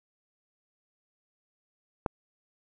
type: click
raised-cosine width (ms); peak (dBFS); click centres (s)
1; -13; 2.062
effects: none